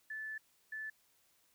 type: tone bursts at uneven times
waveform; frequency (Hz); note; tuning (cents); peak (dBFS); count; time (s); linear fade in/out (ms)
sine; 1745; A6; -15; -40; 2; 0.1-0.38 / 0.72-0.9; 5
effects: white hiss -72 dBFS RMS until 1.54 s